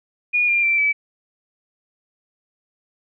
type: tone with pitch steps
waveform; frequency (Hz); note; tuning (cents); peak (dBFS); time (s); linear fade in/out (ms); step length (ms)
sine; 2443 / 2394 / 2346 / 2299; D#7 / D7 / D7 / D7; -32 / +33 / -2 / -37; -15; 0.33-0.93; 20; 150
effects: none